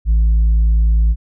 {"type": "tone with tanh clipping", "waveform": "sine", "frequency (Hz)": 55, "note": "A1", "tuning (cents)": 0, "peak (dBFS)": -10, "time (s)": [0.05, 1.16], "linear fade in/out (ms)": 50, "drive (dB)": 2, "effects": []}